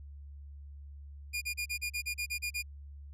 sawtooth tone bursts, 2426 Hz, D#7, 44 cents flat, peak -29 dBFS, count 11, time 1.33-2.627 s, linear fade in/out 20 ms, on 87 ms, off 34 ms, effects added 71 Hz sine -45 dBFS peak until 3.13 s + resampled to 32000 Hz

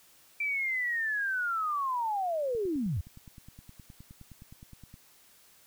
sine linear sweep, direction down, 2349 to 69.3 Hz, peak -28 dBFS, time 0.4-3.01 s, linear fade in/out 5 ms
click train, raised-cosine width 5 ms, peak -36 dBFS, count 24, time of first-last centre 2.55-4.941 s, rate 9.62 Hz
effects white hiss -60 dBFS RMS until 5.66 s

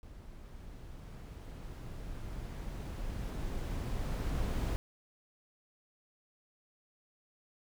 brown noise with level ramp, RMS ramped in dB -51 to -32 dBFS, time 0.03-4.76 s, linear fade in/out 0 ms, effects none

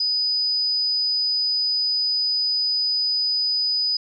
sine tone, 4980 Hz, D#8, 1 cent sharp, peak -19 dBFS, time 0-3.97 s, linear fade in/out 5 ms, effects none

